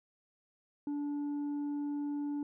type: tone with tanh clipping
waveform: triangle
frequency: 290 Hz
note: D4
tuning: 22 cents flat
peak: -34 dBFS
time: 0.87-2.43 s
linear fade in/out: 2 ms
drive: 8 dB
effects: none